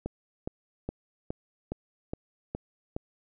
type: click train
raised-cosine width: 2 ms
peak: -19 dBFS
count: 8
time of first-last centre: 0.06-2.965 s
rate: 2.41 Hz
effects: none